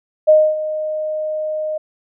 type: tone with ADSR envelope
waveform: sine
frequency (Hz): 618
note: D#5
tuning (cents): -12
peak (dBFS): -5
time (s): 0.27-1.78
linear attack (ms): 21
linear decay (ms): 260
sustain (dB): -14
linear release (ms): 8
effects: none